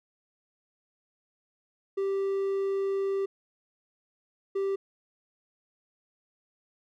triangle tone pair in turn, 391.4 / 391.4 Hz, G4 / G4, -3 / -3 cents, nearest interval unison, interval 0 cents, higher neither, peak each -24 dBFS, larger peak neither, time 1.97-3.26 / 4.55-4.76 s, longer first, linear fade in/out 10 ms, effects none

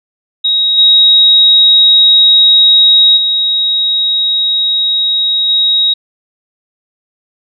sine tone with level steps, 3795 Hz, A#7, 30 cents sharp, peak -8 / -3 / -9 / -7 dBFS, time 0.44-5.94 s, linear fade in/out 10 ms, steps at 0.77 / 3.16 / 5.48 s, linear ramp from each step 20 ms, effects none

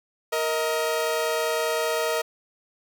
sawtooth tone pair together, 466.2 / 631.6 Hz, A#4 / D#5, 0 / +26 cents, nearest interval perfect fourth, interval 526 cents, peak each -22 / -22 dBFS, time 0.32-2.22 s, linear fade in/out 10 ms, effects none

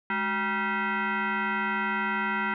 sine tone with frequency modulation, 209.8 Hz, G#3, 18 cents sharp, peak -25 dBFS, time 0.1-2.54 s, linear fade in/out 2 ms, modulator 584 Hz, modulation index 3.4, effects none

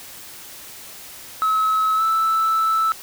sine tone with pitch glide, 1289 to 1316.8 Hz, E6 to E6, -39 to -2 cents, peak -14 dBFS, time 1.42-2.92 s, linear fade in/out 0 ms, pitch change +37 cents, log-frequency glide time 1.96-2.02 s, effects tanh soft clip ceiling -14 dBFS + white hiss -39 dBFS RMS until 3.02 s

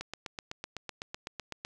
click train, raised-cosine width 0.2 ms, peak -20 dBFS, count 14, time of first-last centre 0.01-1.649 s, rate 7.93 Hz, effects none

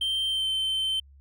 triangle tone with pitch glide, 3136 to 3093 Hz, G7 to G7, 0 to -24 cents, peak -23 dBFS, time 0.01-1 s, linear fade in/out 5 ms, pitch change -24 cents, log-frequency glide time 0.28-0.48 s, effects added 69 Hz sine -50 dBFS peak until 1.2 s

